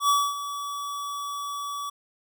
square tone with ADSR envelope, 1143 Hz, D6, 47 cents flat, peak -18 dBFS, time 0-1.9 s, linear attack 88 ms, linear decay 250 ms, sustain -13 dB, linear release 9 ms, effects none

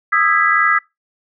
sine chord, E major seventh, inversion third, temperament just, 1236.1 / 1318.5 / 1648.1 / 1977.8 Hz, D#6 / E6 / G#6 / B6, -12 / 0 / -14 / +2 cents, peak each -17 dBFS, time 0.12-0.79 s, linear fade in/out 10 ms, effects noise-tail reverb RT60 0.2 s tail -23 dB re dry

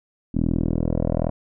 10% pulse tone with low-pass filter sweep, 40.97 Hz, E1, 10 cents flat, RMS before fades -22 dBFS, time 0.34-1.3 s, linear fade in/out 10 ms, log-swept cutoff 270 to 680 Hz, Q 2.4, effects none

